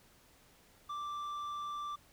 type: tone with tanh clipping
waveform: sine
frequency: 1174.7 Hz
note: D6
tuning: in tune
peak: -39 dBFS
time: 0.89-1.96 s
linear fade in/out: 10 ms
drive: 7 dB
effects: pink hiss -64 dBFS RMS until 2.12 s